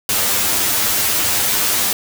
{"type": "noise with comb filter", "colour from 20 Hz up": "white", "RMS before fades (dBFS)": -17, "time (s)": [0.09, 1.93], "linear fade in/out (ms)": 2, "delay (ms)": 10, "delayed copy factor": 0.65, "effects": []}